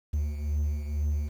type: beating tone pair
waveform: triangle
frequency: 73.42 / 75.52 Hz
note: D2 / D2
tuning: 0 / +49 cents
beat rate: 2.1 Hz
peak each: -25 / -32 dBFS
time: 0.13-1.29 s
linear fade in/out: 10 ms
effects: 9-bit